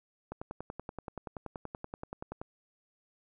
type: click train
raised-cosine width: 1 ms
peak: -25 dBFS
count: 23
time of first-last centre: 0.32-2.415 s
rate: 10.5 Hz
effects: none

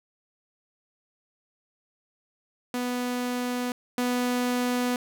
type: tone pair in turn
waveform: sawtooth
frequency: 246.9 / 246.9 Hz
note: B3 / B3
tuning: 0 / 0 cents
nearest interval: unison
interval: 0 cents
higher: neither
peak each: -23 / -20 dBFS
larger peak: second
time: 2.74-3.72 / 3.98-4.96 s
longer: neither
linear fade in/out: 2 ms
effects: none

